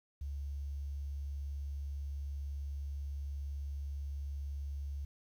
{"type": "tone with quantisation", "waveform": "sine", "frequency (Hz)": 70.5, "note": "C#2", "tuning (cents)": 30, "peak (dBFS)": -37, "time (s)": [0.21, 5.05], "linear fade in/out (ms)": 5, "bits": 11, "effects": []}